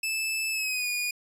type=tone with pitch glide; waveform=sawtooth; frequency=2625 to 2449 Hz; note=E7 to D#7; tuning=-8 to -28 cents; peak=-24 dBFS; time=0.03-1.11 s; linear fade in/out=5 ms; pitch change=-120 cents; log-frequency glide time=0.51-0.88 s; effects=resampled to 32000 Hz